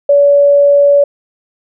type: tone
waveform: sine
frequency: 570 Hz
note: C#5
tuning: 48 cents sharp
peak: -4 dBFS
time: 0.09-1.04 s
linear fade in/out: 5 ms
effects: none